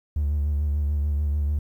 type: tone with vibrato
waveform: triangle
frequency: 73.42 Hz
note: D2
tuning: in tune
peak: -18 dBFS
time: 0.16-1.59 s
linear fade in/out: 5 ms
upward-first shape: sine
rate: 6.8 Hz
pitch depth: 45 cents each way
effects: tanh soft clip ceiling -16 dBFS + 10-bit